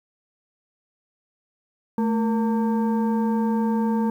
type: tone with frequency modulation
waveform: sine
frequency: 220 Hz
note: A3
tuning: in tune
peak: -19 dBFS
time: 1.98-4.1 s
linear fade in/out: 2 ms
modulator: 688 Hz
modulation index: 0.66
effects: 9-bit